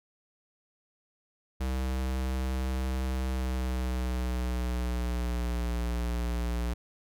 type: tone with pitch glide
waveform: square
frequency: 64.7 to 59.33 Hz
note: C2 to A#1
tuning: -19 to +31 cents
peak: -29 dBFS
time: 1.6-6.74 s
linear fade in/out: 10 ms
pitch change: -150 cents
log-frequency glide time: 3.11-5.69 s
effects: none